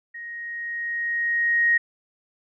sine tone with level ramp, 1875 Hz, A#6, 10 cents sharp, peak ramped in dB -34 to -15 dBFS, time 0.14-1.78 s, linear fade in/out 10 ms, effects none

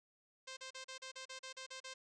5% pulse tone bursts, 523.3 Hz, C5, in tune, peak -35 dBFS, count 11, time 0.47-1.94 s, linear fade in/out 10 ms, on 100 ms, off 37 ms, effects resampled to 22050 Hz

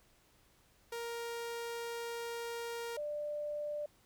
sawtooth / sine tone pair in turn, 468 / 592.5 Hz, A#4 / D5, +7 / +15 cents, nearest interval major third, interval 408 cents, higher second, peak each -35 / -36 dBFS, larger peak first, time 0.92-2.97 / 2.97-3.86 s, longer first, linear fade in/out 5 ms, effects pink hiss -68 dBFS RMS until 4.05 s

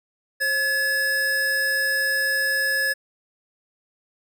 square tone pair together, 534.1 / 1706 Hz, C5 / G#6, +36 / +46 cents, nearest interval octave + minor sixth, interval 2010 cents, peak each -33 / -21 dBFS, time 0.4-2.94 s, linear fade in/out 20 ms, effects none

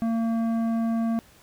triangle tone with tanh clipping, 227.9 Hz, A#3, 39 cents flat, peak -24 dBFS, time 0.02-1.19 s, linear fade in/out 0 ms, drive 15 dB, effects pink hiss -55 dBFS RMS until 1.42 s

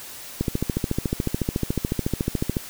click train, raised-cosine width 3 ms, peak -9 dBFS, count 31, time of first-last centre 0.41-2.568 s, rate 13.9 Hz, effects white hiss -39 dBFS RMS until 2.69 s

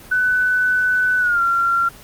sine tone with pitch glide, 1500 to 1375.5 Hz, F#6 to F6, +23 to -27 cents, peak -14 dBFS, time 0.11-1.89 s, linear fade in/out 10 ms, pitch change -150 cents, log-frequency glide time 1.19-1.41 s, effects pink hiss -41 dBFS RMS until 2.03 s + Opus 24 kbps

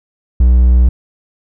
triangle tone, 61.5 Hz, B1, 7 cents flat, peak -3 dBFS, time 0.4-0.89 s, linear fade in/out 5 ms, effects none

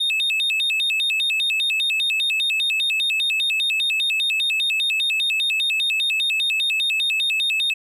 triangle tone with vibrato, 3095 Hz, G7, 23 cents flat, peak -17 dBFS, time 0-7.74 s, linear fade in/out 10 ms, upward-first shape square, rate 5 Hz, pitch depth 300 cents each way, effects none

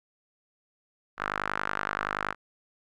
sawtooth tone with band-pass filter, 50.6 Hz, G#1, 44 cents flat, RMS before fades -32 dBFS, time 1.17-2.35 s, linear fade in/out 50 ms, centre 1400 Hz, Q 3.1, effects none

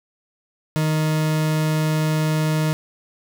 40% pulse tone, 155.56 Hz, D#3, in tune, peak -17 dBFS, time 0.76-2.73 s, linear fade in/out 0 ms, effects none

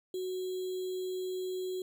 sine tone with sample-and-hold, 370 Hz, F#4, in tune, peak -33 dBFS, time 0.14-1.82 s, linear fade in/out 2 ms, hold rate 3675 Hz, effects none

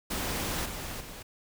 pink noise with level steps, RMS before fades -32 / -38 / -44 dBFS, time 0.1-1.23 s, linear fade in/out 10 ms, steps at 0.65 / 1 s, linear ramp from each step 10 ms, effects none

